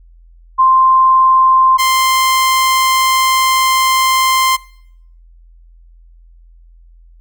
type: tone pair in turn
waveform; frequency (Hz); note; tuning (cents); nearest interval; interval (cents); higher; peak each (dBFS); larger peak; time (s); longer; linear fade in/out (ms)
sine / sawtooth; 1046.5 / 1046.5; C6 / C6; 0 / 0; unison; 0; neither; -6; neither; 0.58-1.78 / 1.78-4.57; second; 20
effects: noise-tail reverb RT60 0.7 s tail -23 dB re dry + added 42 Hz sine -40 dBFS peak until 7.2 s